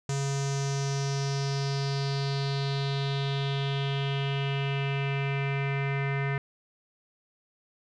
square tone with low-pass filter sweep, 138.59 Hz, C#3, in tune, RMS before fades -29 dBFS, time 0.09-6.38 s, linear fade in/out 2 ms, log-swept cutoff 7000 to 2000 Hz, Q 4.3, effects none

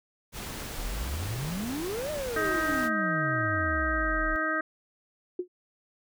pink noise, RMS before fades -38 dBFS, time 0.32-2.9 s, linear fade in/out 50 ms
triangle exponential two-way sweep, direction up then down, 34.27 to 622.3 to 34.27 Hz, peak -29 dBFS, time 0.78-4.36 s, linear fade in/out 0 ms, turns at 2.11 s
harmonic tone, 314.5 Hz, D#4, 19 cents sharp, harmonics 1 / 2 / 4 / 5 / 6, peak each -34 / -34 / -31 / -30 / -34 dBFS, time 2.36-4.61 s, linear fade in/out 5 ms
sine tone with exponential decay, 360 Hz, F#4, 47 cents flat, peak -24 dBFS, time 5.39-5.48 s, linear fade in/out 5 ms, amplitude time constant 19 ms
effects none

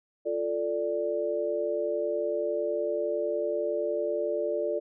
sine chord, D minor, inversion first, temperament equal, 349.2 / 440 / 587.3 Hz, F4 / A4 / D5, 0 / 0 / 0 cents, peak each -33 / -31 / -29 dBFS, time 0.25-4.8 s, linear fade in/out 20 ms, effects none

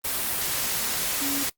sine tone in noise, 280 Hz, C#4, 18 cents sharp, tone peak -29 dBFS, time 1.21-1.44 s, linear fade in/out 10 ms, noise white, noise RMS -27 dBFS, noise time 0.04-1.5 s, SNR -5 dB, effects noise-tail reverb RT60 0.1 s tail -21 dB re dry + Opus 32 kbps

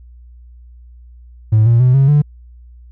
triangle tone with pitch steps, 108.8 / 117.28 / 126.43 / 136.29 / 146.92 Hz, A2 / A#2 / B2 / C#3 / D3, -19 / +11 / +41 / -29 / +1 cents, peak -4 dBFS, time 1.52-2.22 s, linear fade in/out 10 ms, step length 140 ms, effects tanh soft clip ceiling -3 dBFS + added 60 Hz sine -37 dBFS peak until 2.91 s

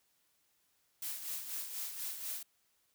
blue noise with tremolo, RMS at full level -39 dBFS, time 1.02-2.43 s, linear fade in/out 5 ms, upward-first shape sine, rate 4.1 Hz, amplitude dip 55%, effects white hiss -75 dBFS RMS until 2.94 s

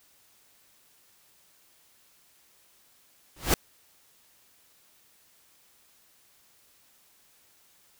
pink noise with exponential growth, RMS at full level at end -17 dBFS, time 3.36-3.54 s, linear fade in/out 2 ms, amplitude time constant 39 ms, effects white hiss -62 dBFS RMS until 7.99 s

